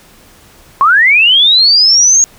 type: linear sweep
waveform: sine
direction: up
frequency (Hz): 1046.5 to 6645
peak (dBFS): -4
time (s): 0.81-2.24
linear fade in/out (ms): 0
effects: pink hiss -42 dBFS RMS until 2.38 s